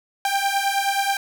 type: beating tone pair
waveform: sawtooth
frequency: 787 / 796.4 Hz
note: G5 / G5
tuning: +7 / +27 cents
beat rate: 9.4 Hz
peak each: -19 dBFS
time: 0.25-1.17 s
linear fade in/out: 2 ms
effects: none